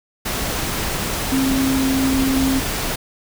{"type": "tone in noise", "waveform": "sine", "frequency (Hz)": 266.4, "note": "C4", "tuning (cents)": 31, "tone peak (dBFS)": -16, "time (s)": [1.32, 2.6], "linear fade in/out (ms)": 10, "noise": "pink", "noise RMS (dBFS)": -23, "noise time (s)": [0.25, 2.96], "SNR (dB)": 4, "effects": []}